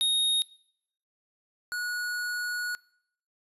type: tone pair in turn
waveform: square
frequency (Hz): 3729 / 1459.1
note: A#7 / F#6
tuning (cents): 0 / -25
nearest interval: octave + major third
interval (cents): 1625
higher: first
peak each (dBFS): -23 / -31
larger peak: first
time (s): 0.01-0.42 / 1.72-2.75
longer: second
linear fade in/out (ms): 0
effects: noise-tail reverb RT60 0.7 s tail -23 dB re dry + resampled to 32000 Hz